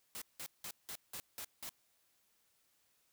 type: noise bursts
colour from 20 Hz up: white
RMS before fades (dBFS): -45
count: 7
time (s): 0.15-1.692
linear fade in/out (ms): 0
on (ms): 66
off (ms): 180
effects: white hiss -75 dBFS RMS until 3.12 s